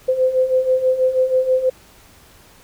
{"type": "beating tone pair", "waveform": "sine", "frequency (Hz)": [511, 517.2], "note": ["C5", "C5"], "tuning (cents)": [-41, -20], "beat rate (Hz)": 6.2, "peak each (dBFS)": [-20, -15], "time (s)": [0.08, 1.7], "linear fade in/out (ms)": 10, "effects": ["pink hiss -48 dBFS RMS until 2.63 s"]}